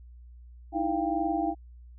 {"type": "tone cluster", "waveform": "sine", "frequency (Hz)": [307.3, 329.5, 691, 788], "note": ["D#4", "E4", "F5", "G5"], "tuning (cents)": [-21, -1, -19, 9], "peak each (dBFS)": -31, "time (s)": [0.72, 1.55], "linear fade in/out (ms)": 50, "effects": ["added 60 Hz sine -46 dBFS peak until 1.98 s"]}